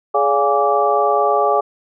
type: tone cluster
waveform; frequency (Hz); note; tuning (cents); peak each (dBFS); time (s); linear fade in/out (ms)
sine; 418.2 / 571 / 700 / 824 / 1163; G#4 / D5 / F5 / G#5 / D6; +12 / -49 / +4 / -14 / -17; -19; 0.14-1.61; 10
effects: none